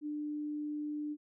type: tone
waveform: sine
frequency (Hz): 298.1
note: D4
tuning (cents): +26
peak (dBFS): -35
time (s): 0.01-1.17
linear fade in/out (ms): 50
effects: none